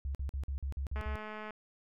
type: tone bursts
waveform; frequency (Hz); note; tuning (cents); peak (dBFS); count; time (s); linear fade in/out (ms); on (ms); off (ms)
sine; 68.4; C#2; -23; -33; 8; 0.05-1.156; 0; 98; 46
type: click train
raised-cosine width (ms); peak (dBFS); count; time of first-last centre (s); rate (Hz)
0.5; -29; 118; 0.96-1.507; 214
effects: none